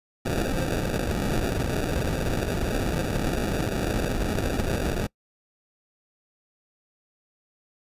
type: noise with sample-and-hold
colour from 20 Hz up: pink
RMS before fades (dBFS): -26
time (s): 0.25-5.07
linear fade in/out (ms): 10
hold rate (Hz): 1050
effects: noise-tail reverb RT60 0.1 s tail -24 dB re dry + resampled to 32000 Hz